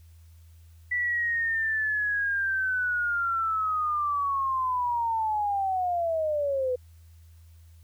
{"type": "linear sweep", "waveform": "sine", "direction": "down", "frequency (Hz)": [1972, 493.9], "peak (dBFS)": -24, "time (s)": [0.91, 6.76], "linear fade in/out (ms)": 10, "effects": ["added 82 Hz sine -49 dBFS peak until 7.83 s", "white hiss -66 dBFS RMS until 7.83 s"]}